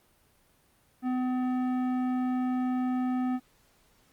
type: tone with tanh clipping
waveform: sine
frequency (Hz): 253.2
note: B3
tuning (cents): +43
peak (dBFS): -28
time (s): 1.02-3.4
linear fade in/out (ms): 50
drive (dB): 13
effects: pink hiss -65 dBFS RMS until 4.12 s + Opus 32 kbps